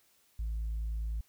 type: tone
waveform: sine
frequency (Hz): 55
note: A1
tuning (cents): 0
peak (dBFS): -30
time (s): 0.39-1.21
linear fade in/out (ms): 5
effects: tanh soft clip ceiling -30 dBFS + white hiss -68 dBFS RMS until 1.28 s